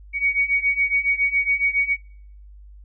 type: beating tone pair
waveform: sine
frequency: 2241 / 2248.2 Hz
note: C#7 / C#7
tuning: +18 / +24 cents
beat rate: 7.2 Hz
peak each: -22 / -20 dBFS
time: 0.13-1.97 s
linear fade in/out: 50 ms
effects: noise-tail reverb RT60 0.6 s tail -22 dB re dry + added 50 Hz sine -41 dBFS peak until 2.84 s